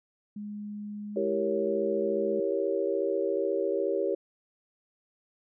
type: tone with pitch glide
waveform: sine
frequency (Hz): 207.7 to 212.1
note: G#3 to G#3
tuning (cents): 0 to +37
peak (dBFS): -35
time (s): 0.36-2.4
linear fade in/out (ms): 5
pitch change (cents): +37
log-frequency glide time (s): 1.09-1.42
type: chord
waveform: sine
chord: E diminished seventh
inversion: none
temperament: equal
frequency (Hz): 329.6 / 392 / 466.2 / 554.4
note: E4 / G4 / Bb4 / Db5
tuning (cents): 0 / 0 / 0 / 0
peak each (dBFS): -34 / -29 / -32 / -31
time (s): 1.16-4.15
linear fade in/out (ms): 5
effects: none